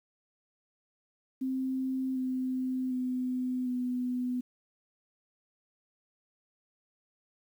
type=tone with pitch steps; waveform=sine; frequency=261.6 / 257.4 / 253.3 / 249.2 Hz; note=C4 / C4 / B3 / B3; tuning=0 / -28 / +44 / +16 cents; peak=-29 dBFS; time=1.41-4.41 s; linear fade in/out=10 ms; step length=750 ms; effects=10-bit